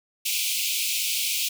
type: high-pass noise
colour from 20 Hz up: pink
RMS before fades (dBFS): -26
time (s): 0.25-1.49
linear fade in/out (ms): 10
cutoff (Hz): 2300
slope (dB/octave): 96
effects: none